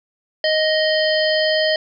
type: harmonic tone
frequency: 623 Hz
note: D#5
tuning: 2 cents sharp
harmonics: 1 / 3 / 5 / 7 / 8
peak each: -17 / -22 / -24 / -25 / -26 dBFS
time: 0.44-1.76 s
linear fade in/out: 2 ms
effects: none